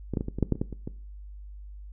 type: clicks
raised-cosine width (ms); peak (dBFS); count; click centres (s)
3; -16 / -13 / -17 / -19 / -19 / -9 / -10 / -25 / -13 / -24 / -20; 11; 0.137 / 0.172 / 0.209 / 0.284 / 0.386 / 0.427 / 0.523 / 0.555 / 0.615 / 0.727 / 0.875
effects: noise-tail reverb RT60 0.4 s tail -19 dB re dry + added 50 Hz sine -40 dBFS peak until 1.92 s